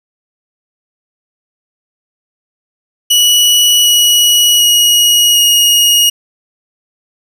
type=tone with pitch steps; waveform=sawtooth; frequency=2936 / 2916 / 2896 / 2876 Hz; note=F#7 / F#7 / F#7 / F#7; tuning=-14 / -26 / -38 / -50 cents; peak=-3 dBFS; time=3.1-6.1 s; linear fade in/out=10 ms; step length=750 ms; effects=none